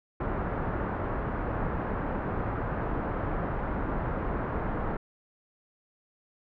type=low-pass noise; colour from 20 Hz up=pink; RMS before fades=-31 dBFS; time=0.2-4.97 s; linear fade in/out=5 ms; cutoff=1500 Hz; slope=24 dB/octave; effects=none